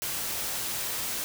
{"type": "noise", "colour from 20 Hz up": "white", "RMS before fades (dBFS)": -32, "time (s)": [0.02, 1.24], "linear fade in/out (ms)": 0, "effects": []}